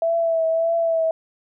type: tone with vibrato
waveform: sine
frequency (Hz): 659.3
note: E5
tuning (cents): 0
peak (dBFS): -17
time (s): 0.02-1.11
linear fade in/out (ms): 2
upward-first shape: triangle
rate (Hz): 1.7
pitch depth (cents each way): 35
effects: none